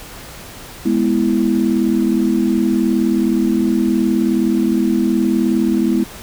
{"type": "chord", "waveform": "sine", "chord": "E major", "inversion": "first", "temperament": "equal", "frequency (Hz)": [207.7, 246.9, 329.6], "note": ["G#3", "B3", "E4"], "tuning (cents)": [0, 0, 0], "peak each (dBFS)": -17, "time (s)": [0.85, 6.04], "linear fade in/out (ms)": 10, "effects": ["pink hiss -35 dBFS RMS until 6.22 s"]}